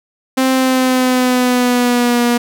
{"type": "tone with pitch glide", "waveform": "sawtooth", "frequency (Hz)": [261.6, 239.9], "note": ["C4", "A#3"], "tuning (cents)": [0, 50], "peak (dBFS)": -7, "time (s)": [0.37, 2.38], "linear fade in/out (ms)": 10, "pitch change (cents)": -150, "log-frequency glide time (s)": [0.52, 2.23], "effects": []}